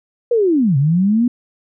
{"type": "linear two-way sweep", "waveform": "sine", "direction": "down then up", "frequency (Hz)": [492.6, 130.81, 249], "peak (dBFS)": -11, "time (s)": [0.31, 1.28], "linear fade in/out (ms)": 5, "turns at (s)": 0.77, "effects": []}